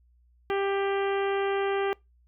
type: harmonic tone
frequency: 394.9 Hz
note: G4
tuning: 13 cents sharp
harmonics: 1 / 2 / 3 / 4 / 5 / 6 / 7 / 8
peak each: -26 / -32 / -36 / -38 / -40 / -42 / -43 / -44 dBFS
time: 0.5-1.93 s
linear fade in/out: 0 ms
effects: noise-tail reverb RT60 0.2 s tail -24 dB re dry + added 60 Hz sine -59 dBFS peak until 2.27 s